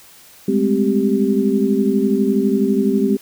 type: tone cluster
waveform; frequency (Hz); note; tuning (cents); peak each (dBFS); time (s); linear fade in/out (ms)
sine; 200.9 / 213 / 260.2 / 391.5; G3 / G#3 / C4 / G4; +43 / +44 / -9 / -2; -19; 0.48-3.17; 5
effects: white hiss -45 dBFS RMS until 3.21 s